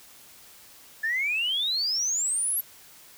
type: exponential sweep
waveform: sine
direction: up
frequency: 1731 to 11840 Hz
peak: -23 dBFS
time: 1.03-2.61 s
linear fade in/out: 10 ms
effects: tanh soft clip ceiling -19 dBFS + white hiss -51 dBFS RMS until 3.17 s